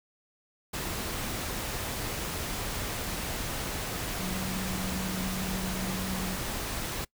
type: tone in noise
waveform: sine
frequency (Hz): 187.2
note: F#3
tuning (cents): +20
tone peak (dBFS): -33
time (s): 4.19-6.37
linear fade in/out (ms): 10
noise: pink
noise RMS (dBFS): -34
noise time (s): 0.73-7.05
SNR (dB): -2
effects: noise-tail reverb RT60 0.1 s tail -23 dB re dry